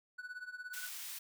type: tone with tremolo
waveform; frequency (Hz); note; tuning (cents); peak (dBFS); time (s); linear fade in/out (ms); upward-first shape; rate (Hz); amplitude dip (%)
triangle; 1483; F#6; +4; -38; 0.18-0.89; 10; triangle; 17; 90
type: high-pass noise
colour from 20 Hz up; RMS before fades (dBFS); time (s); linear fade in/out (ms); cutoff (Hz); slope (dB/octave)
white; -45; 0.73-1.19; 10; 1500; 12
effects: none